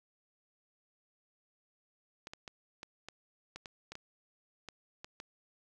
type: clicks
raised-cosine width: 0.2 ms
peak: -27 dBFS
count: 12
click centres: 2.271 / 2.335 / 2.478 / 2.831 / 3.086 / 3.56 / 3.658 / 3.92 / 3.954 / 4.687 / 5.045 / 5.201 s
effects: none